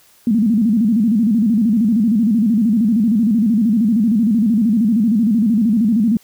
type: tone with vibrato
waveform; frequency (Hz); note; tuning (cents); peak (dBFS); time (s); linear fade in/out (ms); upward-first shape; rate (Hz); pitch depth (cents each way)
sine; 220; A3; 0; -11; 0.27-6.17; 2; square; 13; 130
effects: white hiss -51 dBFS RMS until 6.23 s